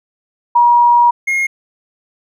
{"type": "tone pair in turn", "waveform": ["sine", "triangle"], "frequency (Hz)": [956, 2146], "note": ["A#5", "C7"], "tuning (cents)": [43, 43], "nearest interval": "octave + major second", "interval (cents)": 1400, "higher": "second", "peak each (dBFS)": [-6, -11], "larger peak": "first", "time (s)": [[0.55, 1.11], [1.27, 1.47]], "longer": "first", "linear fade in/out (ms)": 10, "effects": []}